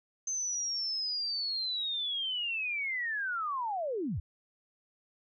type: linear sweep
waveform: sine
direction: down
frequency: 6272 to 59 Hz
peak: -31 dBFS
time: 0.27-4.2 s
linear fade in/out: 5 ms
effects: none